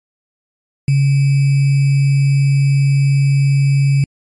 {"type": "tone with sample-and-hold", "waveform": "sine", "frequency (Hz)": 138.59, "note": "C#3", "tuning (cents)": 0, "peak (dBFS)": -9, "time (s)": [0.88, 4.04], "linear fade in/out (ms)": 2, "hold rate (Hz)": 2450, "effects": ["MP3 48 kbps"]}